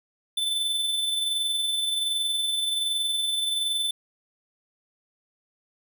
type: tone with amplitude modulation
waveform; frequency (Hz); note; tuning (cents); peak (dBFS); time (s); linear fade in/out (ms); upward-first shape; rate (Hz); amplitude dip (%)
square; 3523; A7; +1; -23; 0.37-3.91; 5; sine; 21.3; 35
effects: none